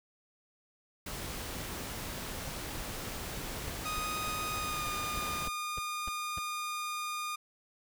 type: noise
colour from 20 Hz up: pink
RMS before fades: -40 dBFS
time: 1.06-5.48 s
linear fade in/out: 5 ms
type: noise bursts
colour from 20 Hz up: brown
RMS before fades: -38 dBFS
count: 15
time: 2.17-6.39 s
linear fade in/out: 5 ms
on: 20 ms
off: 280 ms
type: tone with pitch glide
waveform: sawtooth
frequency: 1244.5 to 1218.2 Hz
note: D#6 to D#6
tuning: 0 to -37 cents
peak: -31 dBFS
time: 3.85-7.36 s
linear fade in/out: 10 ms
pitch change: -37 cents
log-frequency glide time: 4.56-4.86 s
effects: none